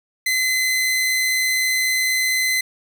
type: tone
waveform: sawtooth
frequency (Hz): 2041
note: C7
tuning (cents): -44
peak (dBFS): -14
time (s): 0.26-2.61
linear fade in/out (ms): 5
effects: none